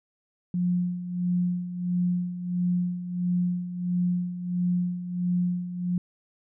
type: tone with tremolo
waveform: sine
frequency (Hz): 178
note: F3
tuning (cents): +33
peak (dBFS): -21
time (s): 0.54-5.98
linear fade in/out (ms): 2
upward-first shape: sine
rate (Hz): 1.5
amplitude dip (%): 70
effects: none